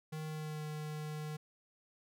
square tone with pitch glide, 155.56 to 152.62 Hz, D#3 to D#3, 0 to -33 cents, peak -40 dBFS, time 0.12-1.37 s, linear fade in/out 10 ms, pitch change -33 cents, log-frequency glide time 0.26-0.63 s, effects none

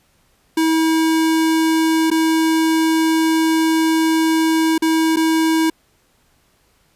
square tone with dropouts, 321.7 Hz, E4, 42 cents flat, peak -14 dBFS, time 0.57-5.7 s, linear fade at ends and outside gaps 5 ms, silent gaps 2.103-2.113 / 4.78-4.821 / 5.161-5.168 s, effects pink hiss -59 dBFS RMS until 6.95 s + resampled to 32000 Hz

